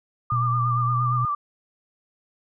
sine tone with vibrato, 1190 Hz, D6, 22 cents sharp, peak -22 dBFS, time 0.3-1.35 s, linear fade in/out 5 ms, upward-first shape sine, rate 8.6 Hz, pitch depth 49 cents each way
sine tone with pitch glide, 120 to 122.88 Hz, B2 to B2, -49 to -8 cents, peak -22 dBFS, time 0.32-1.25 s, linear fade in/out 0 ms, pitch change +41 cents, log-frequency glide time 0.82-1.06 s
effects none

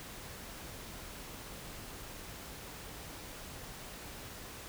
silence, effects pink hiss -47 dBFS RMS until 4.68 s

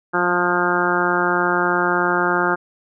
harmonic tone with a mistuned harmonic, 176.9 Hz, F3, 23 cents sharp, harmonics 1 / 2 / 3 / 4 / 5 / 6 / 7 / 8 / 9, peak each -28 / -22 / -28 / -26 / -24 / -28 / -24 / -22 / -25 dBFS, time 0.13-2.56 s, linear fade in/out 20 ms, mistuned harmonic 1, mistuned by +21 cents, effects none

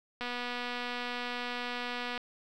click train, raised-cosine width 0.3 ms, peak -21 dBFS, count 481, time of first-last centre 0.21-2.177 s, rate 244 Hz, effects 10-bit

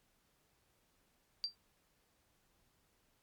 sine tone with exponential decay, 4699 Hz, D8, in tune, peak -30 dBFS, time 1.44-1.55 s, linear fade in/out 0 ms, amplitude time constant 22 ms, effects pink hiss -75 dBFS RMS until 3.22 s + MP3 96 kbps

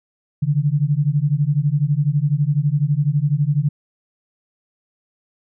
sine beating tone pair, 140.1 / 152.1 Hz, C#3 / D#3, +19 / -39 cents, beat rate 12 Hz, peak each -18 dBFS, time 0.42-3.69 s, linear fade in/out 10 ms, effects none

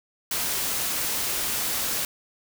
white noise, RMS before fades -27 dBFS, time 0.31-2.05 s, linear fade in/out 2 ms, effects none

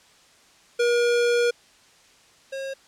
square tone pair in turn, 477.9 / 540.1 Hz, A#4 / C#5, +43 / -45 cents, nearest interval major second, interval 212 cents, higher second, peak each -19 / -30 dBFS, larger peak first, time 0.79-1.51 / 2.52-2.74 s, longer first, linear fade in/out 10 ms, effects white hiss -55 dBFS RMS until 2.87 s + low-pass 7000 Hz 12 dB/octave

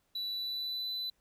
triangle tone with pitch glide, 3951 to 3999 Hz, B7 to B7, 0 to +21 cents, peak -33 dBFS, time 0.15-1.1 s, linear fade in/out 5 ms, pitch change +21 cents, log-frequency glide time 0.28-0.92 s, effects pink hiss -75 dBFS RMS until 1.2 s

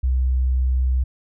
sine tone, 63.9 Hz, C2, 40 cents flat, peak -16 dBFS, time 0.03-1.04 s, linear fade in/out 10 ms, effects none

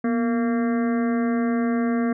harmonic tone with a mistuned harmonic, 229.5 Hz, A#3, 27 cents flat, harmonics 1 / 2 / 3 / 5 / 6 / 7 / 8 / 9, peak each -20 / -29 / -32 / -36 / -40 / -38 / -41 / -43 dBFS, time 0.04-2.13 s, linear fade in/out 5 ms, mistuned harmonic 1, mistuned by +75 cents, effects none

